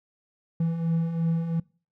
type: beating tone pair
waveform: triangle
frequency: 163 / 165.9 Hz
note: E3 / E3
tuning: -19 / +11 cents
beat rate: 2.9 Hz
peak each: -30 / -22 dBFS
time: 0.6-1.6 s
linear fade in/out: 5 ms
effects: noise-tail reverb RT60 0.4 s tail -24 dB re dry